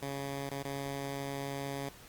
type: tone with dropouts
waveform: 10% pulse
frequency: 138.9 Hz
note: C#3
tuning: 4 cents sharp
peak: -28 dBFS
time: 0.02-1.89 s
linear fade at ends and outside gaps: 5 ms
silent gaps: 0.494-0.512 / 0.628-0.649 s
effects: pink hiss -54 dBFS RMS until 2.08 s + Opus 48 kbps